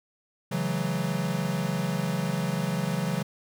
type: chord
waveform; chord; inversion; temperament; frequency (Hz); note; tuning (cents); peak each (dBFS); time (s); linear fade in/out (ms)
square; F# minor seventh; second; equal with one note detuned; 138.59 / 164.81 / 185 / 214.6; C#3 / E3 / F#3 / A3; 0 / 0 / 0 / -43; -33 / -31 / -31 / -37; 0.51-3.23; 10
effects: none